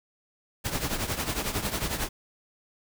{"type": "noise with tremolo", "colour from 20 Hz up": "pink", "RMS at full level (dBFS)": -27, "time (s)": [0.64, 2.09], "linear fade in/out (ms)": 20, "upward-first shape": "triangle", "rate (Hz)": 11, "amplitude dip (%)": 75, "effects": []}